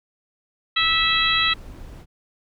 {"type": "harmonic tone", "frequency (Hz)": 654, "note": "E5", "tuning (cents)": -14, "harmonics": [2, 3, 4, 5, 6], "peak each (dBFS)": [-24, -24, -24, -23, -22], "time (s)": [0.76, 1.54], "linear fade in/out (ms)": 10}
{"type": "noise", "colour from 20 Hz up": "brown", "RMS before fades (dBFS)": -38, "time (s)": [0.77, 2.06], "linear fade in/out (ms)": 50}
{"effects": []}